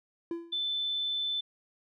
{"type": "tone with exponential decay", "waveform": "triangle", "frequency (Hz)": 337.7, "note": "E4", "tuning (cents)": 42, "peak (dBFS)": -27, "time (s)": [0.31, 0.65], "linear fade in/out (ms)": 2, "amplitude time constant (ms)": 72}
{"type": "tone", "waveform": "sine", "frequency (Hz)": 3522, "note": "A7", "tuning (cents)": 1, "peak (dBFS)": -29, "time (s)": [0.52, 1.41], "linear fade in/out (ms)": 10}
{"effects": []}